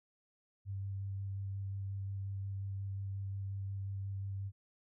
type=tone with vibrato; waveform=sine; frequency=98 Hz; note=G2; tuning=in tune; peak=-37 dBFS; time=0.65-4.52 s; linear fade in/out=50 ms; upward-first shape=square; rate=5.6 Hz; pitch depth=9 cents each way; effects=none